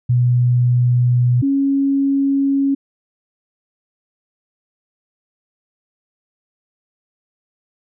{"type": "tone pair in turn", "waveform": "sine", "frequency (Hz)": [122.9, 275.9], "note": ["B2", "C#4"], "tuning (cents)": [-8, -8], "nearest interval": "octave + major second", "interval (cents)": 1400, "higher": "second", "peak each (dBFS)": [-11, -13], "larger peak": "first", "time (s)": [[0.09, 1.42], [1.42, 2.75]], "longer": "neither", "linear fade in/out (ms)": 10, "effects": []}